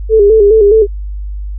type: tone with vibrato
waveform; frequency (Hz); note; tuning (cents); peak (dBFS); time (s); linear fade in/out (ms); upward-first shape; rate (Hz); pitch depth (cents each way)
sine; 422.6; G#4; +30; -3; 0.09-0.87; 50; square; 4.8; 73
effects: added 50 Hz sine -18 dBFS peak until 1.58 s